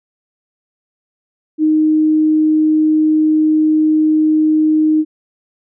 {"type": "tone", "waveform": "sine", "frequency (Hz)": 310.2, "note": "D#4", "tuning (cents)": -5, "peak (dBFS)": -9, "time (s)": [1.58, 5.05], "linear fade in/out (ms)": 50, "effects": []}